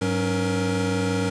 square tone cluster, 101.4 / 186 / 277.9 / 470.7 Hz, G#2 / F#3 / C#4 / A#4, -41 / +9 / +4 / +17 cents, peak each -28 dBFS, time 0.01-1.3 s, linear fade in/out 10 ms, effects resampled to 22050 Hz + 8-bit

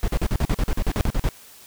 brown noise bursts, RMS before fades -20 dBFS, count 14, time 0.03-1.288 s, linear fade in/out 0 ms, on 49 ms, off 44 ms, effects white hiss -47 dBFS RMS until 1.66 s

